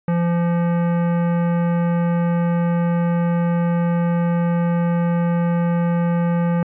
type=tone with hard clipping; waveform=sine; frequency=171.6 Hz; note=F3; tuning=30 cents flat; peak=-18 dBFS; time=0.08-6.63 s; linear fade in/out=2 ms; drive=16 dB; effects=resampled to 8000 Hz